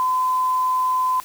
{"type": "tone", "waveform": "sine", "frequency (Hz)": 1019, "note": "C6", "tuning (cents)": -46, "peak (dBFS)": -17, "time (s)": [0, 1.2], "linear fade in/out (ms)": 0, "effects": ["white hiss -42 dBFS RMS until 1.24 s"]}